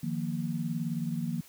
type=chord; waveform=sine; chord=Eb suspended second; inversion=none; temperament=equal; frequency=155.56 / 174.61 / 233.1 Hz; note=Eb3 / F3 / Bb3; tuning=0 / 0 / 0 cents; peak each=-34 dBFS; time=0.03-1.41 s; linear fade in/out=5 ms; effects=white hiss -55 dBFS RMS until 1.48 s